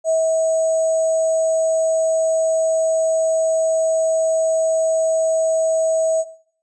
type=tone with sample-and-hold; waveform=sine; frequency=646 Hz; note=E5; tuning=35 cents flat; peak=-14 dBFS; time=0.04-6.25 s; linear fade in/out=50 ms; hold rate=7350 Hz; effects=noise-tail reverb RT60 0.6 s tail -17 dB re dry + resampled to 24000 Hz